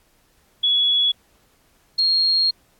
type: tone pair in turn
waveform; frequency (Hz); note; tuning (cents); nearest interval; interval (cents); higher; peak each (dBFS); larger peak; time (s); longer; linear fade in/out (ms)
sine; 3378 / 4256; G#7 / C8; +29 / +29; major third; 400; second; -15; neither; 0.63-1.12 / 1.98-2.51; second; 10
effects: pink hiss -60 dBFS RMS until 2.79 s + AAC 64 kbps